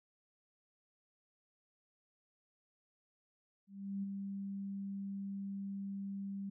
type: tone with ADSR envelope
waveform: sine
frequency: 197.3 Hz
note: G3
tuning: 11 cents sharp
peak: -35 dBFS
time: 3.67-6.5 s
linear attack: 360 ms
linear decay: 19 ms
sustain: -4 dB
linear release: 10 ms
effects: none